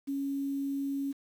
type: tone with quantisation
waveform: sine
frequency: 277.2 Hz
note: C#4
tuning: in tune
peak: -30 dBFS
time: 0.07-1.13 s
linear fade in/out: 20 ms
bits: 9
effects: none